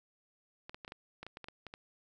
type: clicks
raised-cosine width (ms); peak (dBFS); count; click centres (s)
0.3; -29; 12; 0.695 / 0.745 / 0.848 / 0.879 / 0.921 / 1.23 / 1.266 / 1.371 / 1.443 / 1.485 / 1.667 / 1.739
effects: none